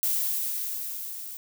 violet noise with level ramp, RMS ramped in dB -25 to -39 dBFS, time 0.03-1.37 s, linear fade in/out 0 ms, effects none

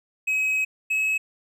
triangle tone pair in turn, 2547 / 2571 Hz, D#7 / E7, +40 / -44 cents, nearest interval unison, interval 16 cents, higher second, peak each -19 dBFS, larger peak neither, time 0.27-0.65 / 0.9-1.18 s, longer first, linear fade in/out 10 ms, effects none

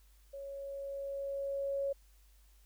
sine tone with level ramp, 554.4 Hz, C#5, in tune, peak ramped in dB -42 to -31 dBFS, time 0.33-1.93 s, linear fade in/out 10 ms, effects added 50 Hz sine -60 dBFS peak until 2.65 s + white hiss -70 dBFS RMS until 2.65 s

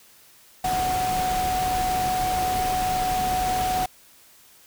sine tone in noise, 740 Hz, F#5, in tune, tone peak -22 dBFS, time 0.64-3.86 s, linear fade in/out 5 ms, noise pink, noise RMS -30 dBFS, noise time 0.64-3.86 s, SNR +5 dB, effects white hiss -53 dBFS RMS until 4.66 s

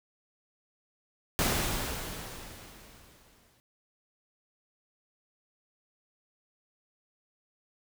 pink noise with exponential decay, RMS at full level -26 dBFS, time 1.39-3.6 s, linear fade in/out 0 ms, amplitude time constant 480 ms, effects none

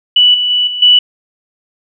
sine tone with level steps, 2960 Hz, F#7, in tune, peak -4 / -11 / -9 / -17 / -3 dBFS, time 0.16-0.99 s, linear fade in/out 5 ms, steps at 0.34 / 0.5 / 0.67 / 0.82 s, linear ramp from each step 5 ms, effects none

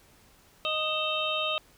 harmonic tone with a mistuned harmonic, 620 Hz, D#5, 6 cents flat, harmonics 1 / 2 / 4 / 5 / 6, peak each -33 / -33 / -33 / -33 / -33 dBFS, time 0.65-1.58 s, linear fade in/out 0 ms, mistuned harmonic 4, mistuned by +120 cents, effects pink hiss -59 dBFS RMS until 1.77 s

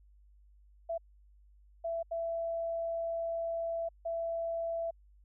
sine tone bursts at uneven times, 667 Hz, E5, 20 cents sharp, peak -32 dBFS, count 4, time 0.89-0.98 / 1.84-2.03 / 2.11-3.89 / 4.05-4.91 s, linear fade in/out 10 ms, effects added 50 Hz sine -58 dBFS peak until 5.24 s

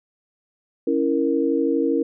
sine chord, A# diminished, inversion first, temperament equal, 277.2 / 329.6 / 466.2 Hz, C#4 / E4 / A#4, 0 / 0 / 0 cents, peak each -22 dBFS, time 0.87-2.03 s, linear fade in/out 5 ms, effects none

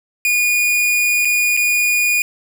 45% pulse tone with dropouts, 2446 Hz, D#7, 30 cents flat, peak -13 dBFS, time 0.25-2.22 s, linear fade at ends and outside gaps 1 ms, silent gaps 1.249-1.253 / 1.567-1.573 s, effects none

